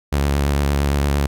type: tone with vibrato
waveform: sawtooth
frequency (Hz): 70.9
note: C#2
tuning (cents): +40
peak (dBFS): -12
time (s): 0.12-1.27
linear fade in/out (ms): 10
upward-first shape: sine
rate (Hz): 8.8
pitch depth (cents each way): 39
effects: none